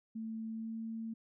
sine tone with pitch glide, 222.7 to 224.9 Hz, A3 to A3, +21 to +38 cents, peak -38 dBFS, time 0.15-1.14 s, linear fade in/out 10 ms, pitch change +17 cents, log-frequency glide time 0.5-0.76 s, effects none

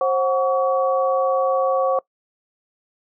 sine tone cluster, 532 / 738 / 1131 Hz, C5 / F#5 / C#6, +29 / -5 / +34 cents, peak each -18 / -23 / -23 dBFS, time 0.01-1.99 s, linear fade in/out 2 ms, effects noise-tail reverb RT60 0.1 s tail -22 dB re dry

